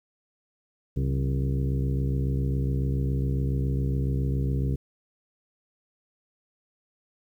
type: harmonic tone with a mistuned harmonic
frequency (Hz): 67.2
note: C2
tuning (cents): +47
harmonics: 1 / 2 / 3 / 4 / 5 / 6 / 7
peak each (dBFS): -27 / -26 / -36 / -35 / -41 / -39 / -43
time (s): 0.96-4.76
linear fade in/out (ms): 10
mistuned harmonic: 3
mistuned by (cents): -94
effects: 10-bit